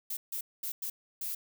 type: noise bursts at uneven times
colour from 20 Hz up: violet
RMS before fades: -36 dBFS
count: 5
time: 0.1-0.17 / 0.32-0.41 / 0.63-0.72 / 0.82-0.9 / 1.21-1.35 s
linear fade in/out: 5 ms
effects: none